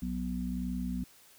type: harmonic tone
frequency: 61.74 Hz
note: B1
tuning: in tune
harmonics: 1 / 3 / 4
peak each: -38 / -35 / -36 dBFS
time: 0.02-1.04 s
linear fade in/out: 5 ms
effects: white hiss -59 dBFS RMS until 1.38 s